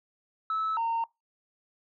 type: tone pair in turn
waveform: sine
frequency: 1304 / 917.6 Hz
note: E6 / A#5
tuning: -19 / -28 cents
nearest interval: tritone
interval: 609 cents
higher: first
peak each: -25 / -24 dBFS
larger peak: second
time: 0.5-0.77 / 0.77-1.04 s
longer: neither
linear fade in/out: 2 ms
effects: noise-tail reverb RT60 0.2 s tail -24 dB re dry + tanh soft clip ceiling -24 dBFS